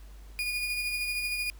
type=tone with tremolo; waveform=35% pulse; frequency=2447 Hz; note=D#7; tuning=29 cents flat; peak=-26 dBFS; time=0.39-1.5 s; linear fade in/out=0 ms; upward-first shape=sine; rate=13 Hz; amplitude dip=35%; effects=added 50 Hz sine -45 dBFS peak until 1.59 s + pink hiss -59 dBFS RMS until 1.59 s